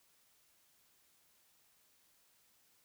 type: silence
effects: white hiss -71 dBFS RMS until 2.84 s